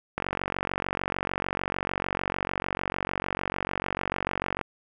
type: click train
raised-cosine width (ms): 0.5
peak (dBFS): -12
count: 208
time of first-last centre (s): 0.18-4.613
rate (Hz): 46.7
effects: none